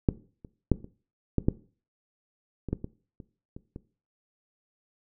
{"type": "clicks", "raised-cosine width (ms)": 3, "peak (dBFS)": [-7, -30, -7, -29, -10, -8, -21, -14, -21, -30, -28, -26], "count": 12, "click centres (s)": [0.088, 0.448, 0.717, 0.844, 1.383, 1.485, 2.687, 2.73, 2.844, 3.202, 3.565, 3.761], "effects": ["noise-tail reverb RT60 0.4 s tail -18 dB re dry"]}